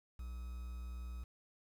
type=tone with quantisation; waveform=triangle; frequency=61.2 Hz; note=B1; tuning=15 cents flat; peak=-40 dBFS; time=0.19-1.24 s; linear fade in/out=5 ms; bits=10; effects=none